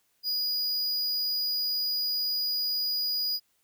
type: tone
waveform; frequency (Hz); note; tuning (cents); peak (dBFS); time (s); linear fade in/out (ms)
square; 4909; D#8; -24; -27; 0.23-3.4; 50
effects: white hiss -71 dBFS RMS until 3.63 s